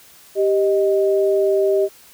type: tone pair together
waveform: sine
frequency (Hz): 392 / 622.3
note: G4 / D#5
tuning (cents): 0 / 0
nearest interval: minor sixth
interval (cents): 800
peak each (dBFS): -15 / -19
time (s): 0.35-1.89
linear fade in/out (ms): 50
effects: white hiss -47 dBFS RMS until 2.13 s